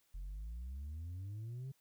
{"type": "exponential sweep", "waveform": "sine", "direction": "up", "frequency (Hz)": [43, 137.5], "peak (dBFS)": -39, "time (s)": [0.14, 1.72], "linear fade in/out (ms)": 10, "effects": ["tanh soft clip ceiling -41 dBFS", "white hiss -75 dBFS RMS until 1.8 s"]}